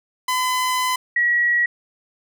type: tone pair in turn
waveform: sawtooth / sine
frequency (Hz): 1013 / 1917.5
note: B5 / A#6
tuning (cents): +44 / +48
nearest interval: major seventh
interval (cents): 1104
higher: second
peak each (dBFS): -15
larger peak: neither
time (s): 0.28-0.96 / 1.16-1.66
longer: first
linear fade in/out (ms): 5
effects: none